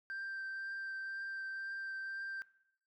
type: tone with vibrato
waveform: sine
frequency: 1571 Hz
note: G6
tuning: 3 cents sharp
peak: -37 dBFS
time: 0.1-2.42 s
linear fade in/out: 0 ms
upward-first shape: triangle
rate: 2 Hz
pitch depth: 12 cents each way
effects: noise-tail reverb RT60 0.7 s tail -20 dB re dry + tanh soft clip ceiling -38 dBFS